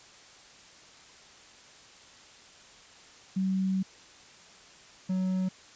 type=tone pair in turn; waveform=sine / triangle; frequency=189.8 / 186.32 Hz; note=F#3 / F#3; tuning=+44 / +12 cents; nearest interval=unison; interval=32 cents; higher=first; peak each=-25 / -24 dBFS; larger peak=second; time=3.36-3.83 / 5.09-5.49 s; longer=first; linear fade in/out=10 ms; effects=white hiss -53 dBFS RMS until 5.75 s + resampled to 16000 Hz